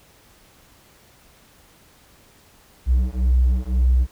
triangle beating tone pair, 61.74 / 63.64 Hz, B1 / C2, 0 / -47 cents, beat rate 1.9 Hz, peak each -15 dBFS, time 2.86-4.07 s, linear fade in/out 50 ms, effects tanh soft clip ceiling -10 dBFS + pink hiss -53 dBFS RMS until 4.11 s

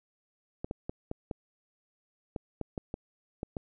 clicks, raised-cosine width 2 ms, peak -21 dBFS, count 11, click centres 0.645 / 0.711 / 0.895 / 1.114 / 1.312 / 2.362 / 2.613 / 2.778 / 2.941 / 3.431 / 3.568 s, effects none

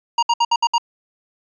square tone bursts, 941 Hz, A#5, 16 cents sharp, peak -14 dBFS, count 6, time 0.18-0.782 s, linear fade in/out 5 ms, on 47 ms, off 64 ms, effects resampled to 16000 Hz

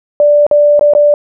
sine tone with dropouts, 587.3 Hz, D5, in tune, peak -4 dBFS, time 0.2-1.14 s, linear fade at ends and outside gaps 1 ms, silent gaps 0.466-0.512 / 0.794-0.81 / 0.936-0.95 s, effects none

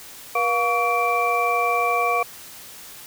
sine tone cluster, 481 / 708 / 1133 / 2350 Hz, B4 / F5 / C#6 / D7, -46 / +23 / +37 / +1 cents, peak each -26 / -23 / -22 / -25 dBFS, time 0.35-2.23 s, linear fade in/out 5 ms, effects white hiss -41 dBFS RMS until 3.06 s

